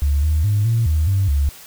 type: tone with pitch steps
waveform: sine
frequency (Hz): 71.6 / 77.3 / 104.1 / 114.8 / 78 / 97.4 / 71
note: D2 / D#2 / G#2 / A#2 / D#2 / G2 / C#2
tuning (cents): -43 / -11 / +5 / -26 / +5 / -11 / +42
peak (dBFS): -13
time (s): 0.02-1.49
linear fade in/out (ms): 0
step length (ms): 210
effects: tanh soft clip ceiling -9 dBFS + white hiss -41 dBFS RMS until 1.66 s